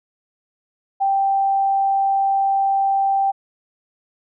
sine tone, 784 Hz, G5, in tune, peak -15 dBFS, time 1-3.32 s, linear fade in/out 20 ms, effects none

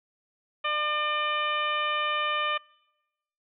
harmonic tone, 600 Hz, D5, 37 cents sharp, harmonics 1 / 2 / 3 / 4 / 5 / 6, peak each -35 / -28 / -34 / -33 / -33 / -41 dBFS, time 0.64-2.58 s, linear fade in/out 10 ms, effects noise-tail reverb RT60 1.0 s tail -26 dB re dry

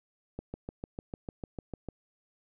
click train, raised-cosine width 2 ms, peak -24 dBFS, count 11, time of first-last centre 0.39-1.887 s, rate 6.68 Hz, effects none

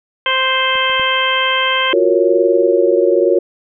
harmonic tone, 523.3 Hz, C5, in tune, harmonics 1 / 2 / 3 / 4 / 5 / 6, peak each -22 / -18 / -20 / -20 / -22 / -18 dBFS, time 0.26-1.93 s, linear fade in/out 2 ms
clicks, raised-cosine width 3 ms, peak -26 / -29 / -20 dBFS, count 3, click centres 0.755 / 0.898 / 0.997 s
sine chord, Gb major seventh, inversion third, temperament equal, 349.2 / 370 / 466.2 / 554.4 Hz, F4 / Gb4 / Bb4 / Db5, 0 / 0 / 0 / 0 cents, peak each -15 dBFS, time 1.93-3.39 s, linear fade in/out 5 ms
effects none

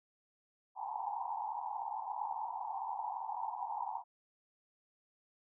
pink band-pass noise, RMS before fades -40 dBFS, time 0.75-4.04 s, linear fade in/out 50 ms, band 780 to 970 Hz, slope 96 dB/octave, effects none

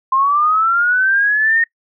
sine linear sweep, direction up, 1046.5 to 1853 Hz, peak -11 dBFS, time 0.12-1.64 s, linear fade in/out 5 ms, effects noise-tail reverb RT60 0.1 s tail -21 dB re dry

